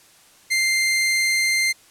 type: tone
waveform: sawtooth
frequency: 2093 Hz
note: C7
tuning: in tune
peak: -14 dBFS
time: 0.5-1.73 s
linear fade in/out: 20 ms
effects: white hiss -52 dBFS RMS until 1.9 s + low-pass 11000 Hz 12 dB/octave